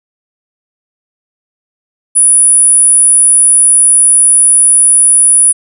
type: tone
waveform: sine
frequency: 9820 Hz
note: D#9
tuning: 24 cents flat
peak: -3 dBFS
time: 2.15-5.53 s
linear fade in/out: 20 ms
effects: none